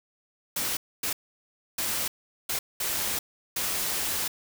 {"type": "noise bursts at uneven times", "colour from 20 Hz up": "white", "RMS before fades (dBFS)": -29, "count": 6, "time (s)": [[0.56, 0.77], [1.03, 1.13], [1.78, 2.08], [2.49, 2.59], [2.8, 3.19], [3.56, 4.28]], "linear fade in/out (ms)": 5, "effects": []}